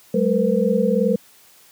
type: tone cluster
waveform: sine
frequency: 190 / 212.7 / 465.2 / 504 Hz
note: F#3 / G#3 / A#4 / B4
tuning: +46 / +42 / -4 / +35 cents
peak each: -21 dBFS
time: 0.14-1.16 s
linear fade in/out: 5 ms
effects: white hiss -51 dBFS RMS until 1.71 s + high-pass 80 Hz 12 dB/octave